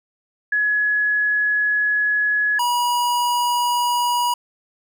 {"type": "tone pair in turn", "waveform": ["sine", "square"], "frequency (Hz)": [1689, 967.4], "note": ["G#6", "B5"], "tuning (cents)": [29, -36], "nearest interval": "minor seventh", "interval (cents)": 965, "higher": "first", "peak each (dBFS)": [-16, -18], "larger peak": "first", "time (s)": [[0.52, 2.59], [2.59, 4.34]], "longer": "first", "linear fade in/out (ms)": 5, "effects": []}